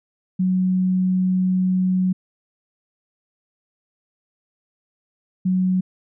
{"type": "tone pair in turn", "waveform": "sine", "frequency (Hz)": [185, 185], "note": ["F#3", "F#3"], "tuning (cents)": [0, 0], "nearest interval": "unison", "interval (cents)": 0, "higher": "neither", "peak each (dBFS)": -16, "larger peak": "neither", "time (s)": [[0.39, 2.13], [5.45, 5.81]], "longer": "first", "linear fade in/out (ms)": 10, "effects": []}